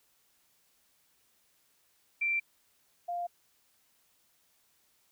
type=tone pair in turn; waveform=sine; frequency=2352 / 699.3 Hz; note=D7 / F5; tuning=+2 / +2 cents; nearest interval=octave + major sixth; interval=2100 cents; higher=first; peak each=-27 / -32 dBFS; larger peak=first; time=2.21-2.4 / 3.08-3.27 s; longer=neither; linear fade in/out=10 ms; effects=white hiss -70 dBFS RMS until 5.11 s